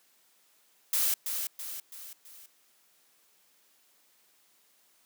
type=noise with echo; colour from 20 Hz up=blue; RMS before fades=-27 dBFS; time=0.93-1.14 s; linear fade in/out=2 ms; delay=330 ms; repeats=4; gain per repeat=-6 dB; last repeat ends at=2.46 s; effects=white hiss -66 dBFS RMS until 5.05 s + high-pass 200 Hz 12 dB/octave